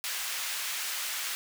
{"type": "high-pass noise", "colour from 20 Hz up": "pink", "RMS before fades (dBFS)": -34, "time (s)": [0.04, 1.35], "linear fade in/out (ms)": 0, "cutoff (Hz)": 1700, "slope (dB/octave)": 12, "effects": []}